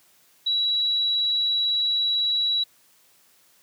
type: tone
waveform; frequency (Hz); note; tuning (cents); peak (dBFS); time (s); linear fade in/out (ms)
sine; 3906; B7; -20; -20; 0.46-2.64; 10
effects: white hiss -59 dBFS RMS until 3.62 s + high-pass 100 Hz 12 dB/octave